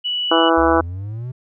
sine tone, 2950 Hz, F#7, 6 cents flat, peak -19 dBFS, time 0.04-0.5 s, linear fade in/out 20 ms
harmonic tone, 164.81 Hz, E3, in tune, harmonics 2 / 3 / 4 / 5 / 6 / 7 / 8 / 9, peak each -17 / -19 / -20 / -21 / -22 / -22 / -23 / -24 dBFS, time 0.31-0.81 s, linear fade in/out 5 ms
triangle exponential sweep, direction up, 65.6 to 130 Hz, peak -23 dBFS, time 0.57-1.32 s, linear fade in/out 10 ms
effects none

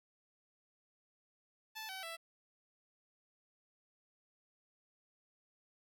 10% pulse tone with pitch steps, 875 / 761.7 / 663.1 Hz, A5 / G5 / E5, -10 / -50 / +10 cents, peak -35 dBFS, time 1.75-2.17 s, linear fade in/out 20 ms, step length 140 ms, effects none

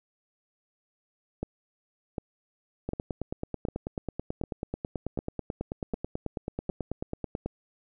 two click trains, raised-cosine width 2 ms, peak -18 / -18 dBFS, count 43 / 8, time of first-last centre 2.89-7.46 / 1.43-6.693 s, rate 9.19 / 1.33 Hz, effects none

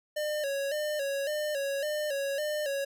square tone with vibrato, 578 Hz, D5, 28 cents flat, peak -30 dBFS, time 0.16-2.85 s, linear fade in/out 10 ms, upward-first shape square, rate 1.8 Hz, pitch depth 73 cents each way, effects none

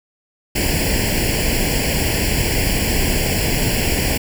pink noise with comb filter, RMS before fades -18 dBFS, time 0.55-4.18 s, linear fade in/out 10 ms, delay 0.4 ms, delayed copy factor +0.95, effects none

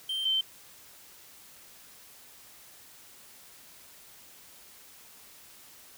triangle / sine tone pair in turn, 3136 / 3105 Hz, G7 / G7, 0 / -17 cents, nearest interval unison, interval 17 cents, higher first, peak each -28 / -24 dBFS, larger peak second, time 0.09-0.25 / 0.25-0.41 s, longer neither, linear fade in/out 5 ms, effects white hiss -53 dBFS RMS until 5.97 s

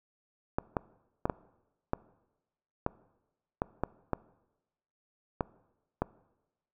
clicks, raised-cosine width 1 ms, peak -14 dBFS, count 11, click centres 0.585 / 0.768 / 1.255 / 1.298 / 1.934 / 2.864 / 3.619 / 3.836 / 4.133 / 5.408 / 6.02 s, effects noise-tail reverb RT60 1.0 s tail -21 dB re dry

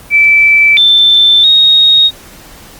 sine tone with pitch steps, 2320 / 3546 / 3744 Hz, D7 / A7 / A#7, -22 / +13 / +7 cents, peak -3 dBFS, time 0.1-2.11 s, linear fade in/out 50 ms, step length 670 ms, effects pink hiss -35 dBFS RMS until 2.79 s + Opus 32 kbps

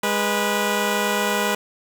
10% pulse tone pair together, 205.9 / 489.7 Hz, G#3 / B4, -15 / -15 cents, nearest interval octave + minor third, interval 1500 cents, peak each -14 dBFS, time 0.03-1.55 s, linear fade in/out 5 ms, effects none

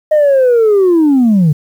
sine linear sweep, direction down, 622.3 to 141.3 Hz, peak -4 dBFS, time 0.11-1.53 s, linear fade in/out 10 ms, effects tanh soft clip ceiling -4 dBFS + 7-bit

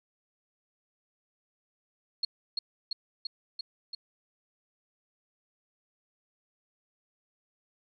sine tone with echo, 4300 Hz, C8, 47 cents sharp, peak -25 dBFS, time 2.23-2.25 s, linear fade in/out 5 ms, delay 340 ms, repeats 5, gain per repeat -2 dB, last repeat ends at 3.95 s, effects none

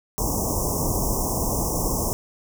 pink band-stop noise, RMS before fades -24 dBFS, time 0.18-2.13 s, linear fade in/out 0 ms, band 1100 to 5400 Hz, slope 96 dB/octave, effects none

